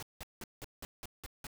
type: noise bursts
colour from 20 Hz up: pink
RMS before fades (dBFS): -44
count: 8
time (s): 0-1.468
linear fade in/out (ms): 0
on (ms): 26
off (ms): 180
effects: none